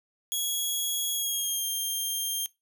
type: tone with pitch glide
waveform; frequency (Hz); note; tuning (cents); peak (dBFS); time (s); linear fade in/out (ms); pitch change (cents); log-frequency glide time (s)
10% pulse; 3332 to 3194; G#7 to G7; +5 to +32; -20; 0.32-2.46; 0; -73; 1.12-1.64
effects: noise-tail reverb RT60 0.2 s tail -21 dB re dry